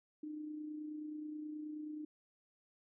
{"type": "tone with amplitude modulation", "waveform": "sine", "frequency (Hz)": 303.6, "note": "D#4", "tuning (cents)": -42, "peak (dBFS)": -40, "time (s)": [0.23, 2.05], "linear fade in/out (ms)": 5, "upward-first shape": "sine", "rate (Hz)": 29.4, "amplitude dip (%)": 40, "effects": []}